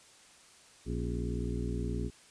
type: harmonic tone with a mistuned harmonic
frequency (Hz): 59.3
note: A#1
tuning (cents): +30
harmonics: 1 / 2 / 3 / 4 / 5 / 6 / 7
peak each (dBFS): -35 / -38 / -40 / -41 / -42 / -43 / -43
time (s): 0.85-2.11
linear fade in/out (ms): 50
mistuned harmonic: 5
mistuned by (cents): -110
effects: white hiss -58 dBFS RMS until 2.3 s + resampled to 22050 Hz